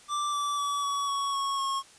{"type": "tone with pitch steps", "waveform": "square", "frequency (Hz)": [1174.7, 1159.9, 1145.2, 1130.8, 1116.5, 1102.4, 1088.5], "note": ["D6", "D6", "D6", "C#6", "C#6", "C#6", "C#6"], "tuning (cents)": [0, -22, -44, 34, 12, -10, -32], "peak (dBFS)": -28, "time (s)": [0.08, 1.83], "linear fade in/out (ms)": 50, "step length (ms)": 250, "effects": ["white hiss -54 dBFS RMS until 1.98 s", "resampled to 22050 Hz"]}